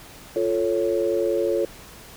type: chord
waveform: sine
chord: F augmented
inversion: none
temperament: equal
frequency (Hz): 349.2 / 440 / 554.4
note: F4 / A4 / C#5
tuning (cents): 0 / 0 / 0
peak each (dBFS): -24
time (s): 0.36-1.65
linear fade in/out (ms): 2
effects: pink hiss -44 dBFS RMS until 2.16 s